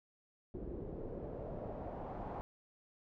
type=noise with low-pass filter sweep; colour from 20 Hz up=pink; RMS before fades=-44 dBFS; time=0.54-2.41 s; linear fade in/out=0 ms; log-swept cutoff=370 to 880 Hz; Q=2.4; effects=none